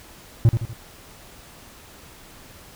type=tone with echo; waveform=triangle; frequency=114.7 Hz; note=A#2; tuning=28 cents flat; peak=-8 dBFS; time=0.45-0.49 s; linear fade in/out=0 ms; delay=81 ms; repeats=3; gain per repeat=-7 dB; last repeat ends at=0.733 s; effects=pink hiss -46 dBFS RMS until 2.75 s